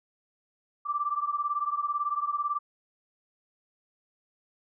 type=beating tone pair; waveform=sine; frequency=1167 / 1185 Hz; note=D6 / D6; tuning=-11 / +15 cents; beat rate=18 Hz; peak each=-29 / -31 dBFS; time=0.85-2.59 s; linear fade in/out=20 ms; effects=none